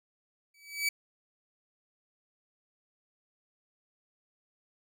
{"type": "tone with exponential growth", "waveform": "sawtooth", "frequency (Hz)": 2290, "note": "D7", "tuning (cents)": -44, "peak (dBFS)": -21, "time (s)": [0.54, 0.89], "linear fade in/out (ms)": 5, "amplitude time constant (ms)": 76, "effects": []}